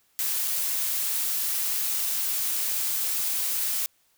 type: noise with dropouts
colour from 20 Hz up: blue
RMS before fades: -27 dBFS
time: 0.19-3.86 s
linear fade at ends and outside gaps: 0 ms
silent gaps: 0.475-0.479 s
effects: white hiss -66 dBFS RMS until 4.17 s